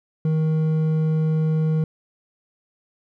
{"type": "tone with hard clipping", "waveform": "triangle", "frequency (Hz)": 157.4, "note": "D#3", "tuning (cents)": 20, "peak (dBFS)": -19, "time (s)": [0.25, 1.84], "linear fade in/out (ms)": 2, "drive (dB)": 9, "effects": []}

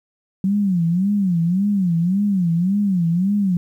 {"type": "tone with vibrato", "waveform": "sine", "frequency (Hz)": 185, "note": "F#3", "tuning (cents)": 0, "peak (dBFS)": -15, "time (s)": [0.44, 3.57], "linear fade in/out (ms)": 2, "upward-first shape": "sine", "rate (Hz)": 1.8, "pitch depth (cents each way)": 190, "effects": ["9-bit"]}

